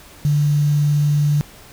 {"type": "tone with quantisation", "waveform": "sine", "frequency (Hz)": 146.83, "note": "D3", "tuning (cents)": 0, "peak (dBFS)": -13, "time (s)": [0.25, 1.41], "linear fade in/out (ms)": 0, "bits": 6, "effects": ["pink hiss -43 dBFS RMS until 1.72 s"]}